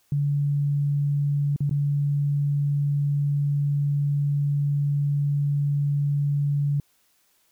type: tone with dropouts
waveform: sine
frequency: 143.5 Hz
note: D3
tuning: 40 cents flat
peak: -20 dBFS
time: 0.12-6.8 s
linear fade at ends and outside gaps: 2 ms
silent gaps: 1.562-1.605 / 1.695-1.71 s
effects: white hiss -65 dBFS RMS until 7.51 s